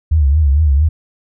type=tone with vibrato; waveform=sine; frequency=73.42 Hz; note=D2; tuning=in tune; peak=-8 dBFS; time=0.11-0.89 s; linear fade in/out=10 ms; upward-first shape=triangle; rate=4.4 Hz; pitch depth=170 cents each way; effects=none